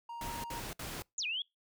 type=tone; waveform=triangle; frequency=936 Hz; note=A#5; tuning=7 cents sharp; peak=-39 dBFS; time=0.09-0.6 s; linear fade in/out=5 ms
type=noise bursts; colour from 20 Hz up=pink; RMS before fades=-42 dBFS; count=3; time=0.21-1.022 s; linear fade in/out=2 ms; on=230 ms; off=61 ms
type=exponential two-way sweep; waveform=sine; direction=down then up; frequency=7600 to 2390 to 3416 Hz; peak=-33 dBFS; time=1.18-1.42 s; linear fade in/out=2 ms; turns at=1.26 s
effects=noise-tail reverb RT60 0.2 s tail -26 dB re dry